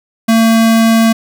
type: tone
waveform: square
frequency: 226 Hz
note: A3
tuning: 47 cents sharp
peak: -7 dBFS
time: 0.28-1.13 s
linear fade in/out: 10 ms
effects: none